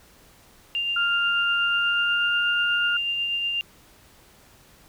sine tone with tremolo, 2794 Hz, F7, in tune, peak -22 dBFS, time 0.75-3.61 s, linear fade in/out 0 ms, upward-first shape triangle, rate 8.2 Hz, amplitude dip 30%
sine tone with pitch glide, 1400 to 1422 Hz, F6 to F6, +4 to +31 cents, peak -22 dBFS, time 0.96-2.97 s, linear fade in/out 5 ms, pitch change +27 cents, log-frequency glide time 1.69-2.48 s
effects pink hiss -54 dBFS RMS until 4.88 s

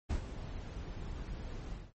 brown noise with ADSR envelope, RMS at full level -33 dBFS, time 0.09-1.93 s, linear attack 18 ms, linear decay 110 ms, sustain -9 dB, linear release 210 ms, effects MP3 32 kbps

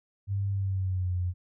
sine tone with pitch glide, 99.1 to 89.83 Hz, G2 to F2, +19 to +49 cents, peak -26 dBFS, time 0.27-1.34 s, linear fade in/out 50 ms, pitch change -170 cents, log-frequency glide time 0.51-1.14 s, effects none

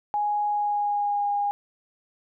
sine tone with pitch glide, 830.6 to 815.4 Hz, G#5 to G#5, 0 to -32 cents, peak -22 dBFS, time 0.14-1.51 s, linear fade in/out 0 ms, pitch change -32 cents, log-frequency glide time 0.47-1.29 s, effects none

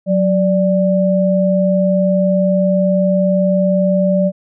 sine tone pair together, 184.99 / 587.3 Hz, F#3 / D5, 0 / 0 cents, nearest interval octave + minor sixth, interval 2000 cents, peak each -13 / -14 dBFS, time 0.06-4.32 s, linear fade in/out 50 ms, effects none

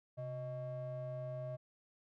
triangle ring-modulated tone, 246.9 Hz, B3, in tune, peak -35 dBFS, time 0.17-1.57 s, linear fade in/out 20 ms, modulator 378 Hz, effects none

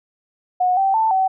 sine tone with pitch steps, 729 / 776 / 886 / 761 Hz, F#5 / G5 / A5 / F#5, -26 / -18 / +12 / +48 cents, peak -14 dBFS, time 0.6-1.28 s, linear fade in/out 10 ms, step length 170 ms, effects none

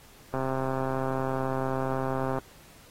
click train, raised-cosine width 1 ms, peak -16 dBFS, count 271, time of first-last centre 0.34-2.385 s, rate 132 Hz, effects pink hiss -54 dBFS RMS until 2.9 s + AAC 48 kbps

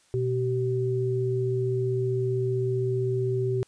sine tone pair together, 122.6 / 383.3 Hz, B2 / G4, -12 / -39 cents, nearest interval octave + minor sixth, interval 1973 cents, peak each -26 dBFS, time 0.14-3.63 s, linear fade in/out 0 ms, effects white hiss -62 dBFS RMS until 3.67 s + resampled to 22050 Hz

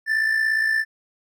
triangle tone with amplitude modulation, 1768 Hz, A6, 8 cents sharp, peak -14 dBFS, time 0.06-0.85 s, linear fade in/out 50 ms, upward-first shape sine, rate 57.2 Hz, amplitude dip 55%, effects none

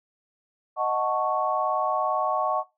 sine chord, D# half-diminished seventh, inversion none, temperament equal, 622.3 / 740 / 880 / 1108.7 Hz, D#5 / F#5 / A5 / C#6, 0 / 0 / 0 / 0 cents, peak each -28 / -27 / -31 / -26 dBFS, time 0.76-2.64 s, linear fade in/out 50 ms, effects noise-tail reverb RT60 0.2 s tail -17 dB re dry

